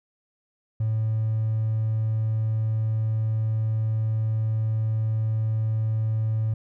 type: tone with hard clipping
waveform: triangle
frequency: 110 Hz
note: A2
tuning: in tune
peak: -22 dBFS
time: 0.8-6.54 s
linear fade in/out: 5 ms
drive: 4 dB
effects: none